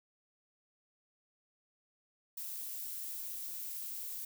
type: noise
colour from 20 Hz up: violet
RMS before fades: -42 dBFS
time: 2.37-4.25 s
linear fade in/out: 5 ms
effects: none